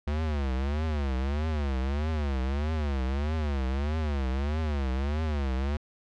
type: tone with vibrato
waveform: square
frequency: 71.5 Hz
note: D2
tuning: 46 cents flat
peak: -27 dBFS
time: 0.07-5.77 s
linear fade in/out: 5 ms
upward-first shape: triangle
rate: 1.6 Hz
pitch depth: 210 cents each way
effects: low-pass 4000 Hz 12 dB/octave